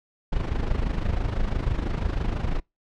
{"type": "noise with amplitude modulation", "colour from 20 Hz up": "brown", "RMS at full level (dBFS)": -22, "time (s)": [0.32, 2.6], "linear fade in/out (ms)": 10, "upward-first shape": "sine", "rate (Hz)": 26, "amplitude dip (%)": 70, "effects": ["noise-tail reverb RT60 0.2 s tail -25 dB re dry", "low-pass 4000 Hz 12 dB/octave"]}